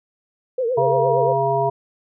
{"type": "tone with vibrato", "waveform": "sine", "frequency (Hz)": 485, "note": "B4", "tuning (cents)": -31, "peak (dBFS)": -18, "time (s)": [0.58, 1.33], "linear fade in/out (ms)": 5, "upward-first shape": "triangle", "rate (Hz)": 8.7, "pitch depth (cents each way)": 160}
{"type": "harmonic tone", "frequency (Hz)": 136.2, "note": "C#3", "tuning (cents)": -30, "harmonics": [1, 3, 5, 7], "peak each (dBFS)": [-26, -22, -20, -22], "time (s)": [0.77, 1.7], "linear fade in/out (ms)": 10}
{"effects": []}